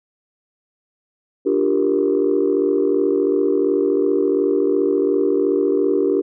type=chord; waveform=sine; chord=G minor seventh; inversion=second; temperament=equal; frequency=293.7 / 349.2 / 392 / 466.2 Hz; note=D4 / F4 / G4 / Bb4; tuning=0 / 0 / 0 / 0 cents; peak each=-20 / -22 / -17 / -21 dBFS; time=1.45-6.22 s; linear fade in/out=20 ms; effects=tanh soft clip ceiling -7 dBFS